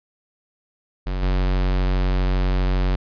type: tone with level steps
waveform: square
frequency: 46.25 Hz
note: F#1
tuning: in tune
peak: -23 / -18 dBFS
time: 1.06-2.96 s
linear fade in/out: 10 ms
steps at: 1.22 s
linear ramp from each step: 10 ms
effects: resampled to 11025 Hz